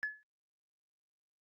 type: tone with exponential decay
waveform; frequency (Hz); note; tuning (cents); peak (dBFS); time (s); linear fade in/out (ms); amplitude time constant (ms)
sine; 1711; A6; -49; -28; 0.03-0.23; 0; 43
effects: tanh soft clip ceiling -29 dBFS + Opus 48 kbps